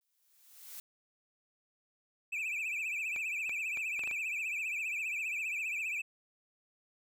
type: noise with exponential growth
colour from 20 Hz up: blue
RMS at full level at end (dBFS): -44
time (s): 0.01-0.8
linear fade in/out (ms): 2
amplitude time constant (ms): 170
type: tone with vibrato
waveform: triangle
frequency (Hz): 2485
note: D#7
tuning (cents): -3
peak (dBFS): -32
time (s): 2.32-6.02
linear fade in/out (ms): 10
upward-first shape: triangle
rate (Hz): 15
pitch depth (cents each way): 140
type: clicks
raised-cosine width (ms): 0.3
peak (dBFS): -30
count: 7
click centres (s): 3.162 / 3.494 / 3.773 / 3.993 / 4.037 / 4.075 / 4.112
effects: none